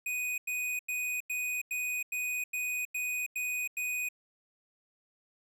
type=tone bursts; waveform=square; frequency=2489 Hz; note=D#7; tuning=in tune; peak=-32 dBFS; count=10; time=0.06-4.088 s; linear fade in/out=5 ms; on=320 ms; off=92 ms; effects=none